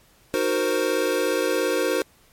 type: chord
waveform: square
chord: C half-diminished seventh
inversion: first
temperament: equal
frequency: 311.1 / 370 / 466.2 / 523.3 Hz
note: Eb4 / Gb4 / Bb4 / C5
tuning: 0 / 0 / 0 / 0 cents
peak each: -29 / -27 / -26 / -26 dBFS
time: 0.34-2.02 s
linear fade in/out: 0 ms
effects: pink hiss -57 dBFS RMS until 2.32 s + MP3 64 kbps